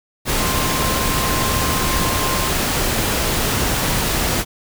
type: tone in noise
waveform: sine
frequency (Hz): 1052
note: C6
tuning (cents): +9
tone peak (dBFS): -25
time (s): 0.38-2.53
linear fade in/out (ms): 50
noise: pink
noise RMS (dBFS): -19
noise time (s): 0.25-4.45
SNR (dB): -9
effects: none